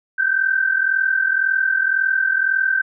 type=tone pair together; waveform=sine; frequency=1523.1 / 1565 Hz; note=F#6 / G6; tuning=+50 / -3 cents; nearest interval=unison; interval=47 cents; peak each=-20 / -17 dBFS; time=0.18-2.82 s; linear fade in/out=10 ms; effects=none